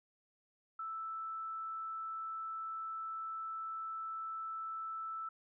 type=tone; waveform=sine; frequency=1319 Hz; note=E6; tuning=1 cent sharp; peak=-39 dBFS; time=0.79-5.29 s; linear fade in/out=5 ms; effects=none